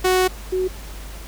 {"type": "tone pair in turn", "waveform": ["sawtooth", "sine"], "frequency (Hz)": [370, 371.4], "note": ["F#4", "F#4"], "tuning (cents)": [0, 7], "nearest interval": "unison", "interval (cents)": 7, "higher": "second", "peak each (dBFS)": [-11, -18], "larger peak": "first", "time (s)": [[0.04, 0.28], [0.52, 0.68]], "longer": "first", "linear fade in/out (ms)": 10, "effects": ["added 50 Hz sine -33 dBFS peak until 1.27 s", "pink hiss -40 dBFS RMS until 1.27 s"]}